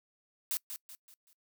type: noise with echo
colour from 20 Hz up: blue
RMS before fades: -33 dBFS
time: 0.51-0.57 s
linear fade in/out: 0 ms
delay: 190 ms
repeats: 4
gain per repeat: -8 dB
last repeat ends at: 1.33 s
effects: noise-tail reverb RT60 0.1 s tail -24 dB re dry